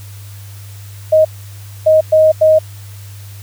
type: tone bursts at uneven times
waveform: sine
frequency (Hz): 627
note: D#5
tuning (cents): +13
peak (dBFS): -5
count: 4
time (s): 1.12-1.25 / 1.86-2.01 / 2.12-2.32 / 2.41-2.59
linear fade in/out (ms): 10
effects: added 100 Hz sine -30 dBFS peak until 3.42 s + white hiss -41 dBFS RMS until 3.42 s